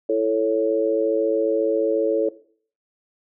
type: chord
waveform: sine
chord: A major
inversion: second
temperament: equal with one note detuned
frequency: 332.1 / 440 / 554.4 Hz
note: E4 / A4 / C#5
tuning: +13 / 0 / 0 cents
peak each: -24 / -20 / -22 dBFS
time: 0.09-2.29 s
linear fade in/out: 5 ms
effects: noise-tail reverb RT60 0.5 s tail -17 dB re dry